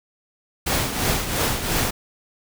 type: noise with tremolo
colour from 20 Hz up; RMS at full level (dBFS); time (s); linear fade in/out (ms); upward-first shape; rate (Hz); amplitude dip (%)
pink; -20; 0.66-1.91; 10; triangle; 2.9; 65
effects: none

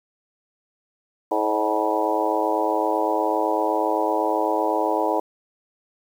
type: harmonic tone with a mistuned harmonic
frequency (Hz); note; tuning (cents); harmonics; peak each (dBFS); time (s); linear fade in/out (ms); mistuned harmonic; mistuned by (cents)
107.9; A2; -33; 3 / 4 / 5 / 6 / 7 / 8 / 9; -27 / -27 / -27 / -27 / -27 / -27 / -27; 1.31-5.2; 5; 6; -49
effects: 8-bit

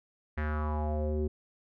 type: tone with low-pass filter sweep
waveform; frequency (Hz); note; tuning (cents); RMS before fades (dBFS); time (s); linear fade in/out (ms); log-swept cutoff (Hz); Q
square; 76; D#2; -40; -31; 0.37-1.28; 10; 1900 to 350; 4
effects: none

